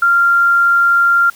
sine tone, 1388 Hz, F6, 11 cents flat, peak -8 dBFS, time 0.02-1.3 s, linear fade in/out 5 ms, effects white hiss -42 dBFS RMS until 1.35 s

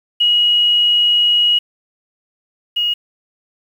sine tone pair in turn, 2900 / 2880 Hz, F#7 / F#7, -35 / -47 cents, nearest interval unison, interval 12 cents, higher first, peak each -10 / -14 dBFS, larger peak first, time 0.2-1.59 / 2.76-2.94 s, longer first, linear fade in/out 10 ms, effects 7-bit

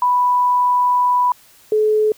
sine tone pair in turn, 987.8 / 429 Hz, B5 / A4, 0 / -44 cents, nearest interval octave + major second, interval 1444 cents, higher first, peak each -12 dBFS, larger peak neither, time 0.02-1.32 / 1.72-2.12 s, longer first, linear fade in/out 2 ms, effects white hiss -49 dBFS RMS until 2.17 s

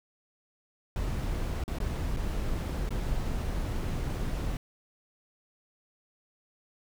brown noise with dropouts, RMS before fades -31 dBFS, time 0.96-4.57 s, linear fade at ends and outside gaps 1 ms, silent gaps 1.638-1.679 / 1.786-1.802 / 2.164-2.17 / 2.891-2.906 s, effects none

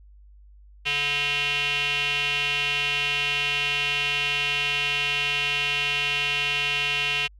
square tone with band-pass filter, 144.2 Hz, D3, 31 cents flat, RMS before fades -25 dBFS, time 0.85-7.28 s, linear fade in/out 20 ms, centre 2800 Hz, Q 6, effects added 50 Hz sine -47 dBFS peak until 7.39 s

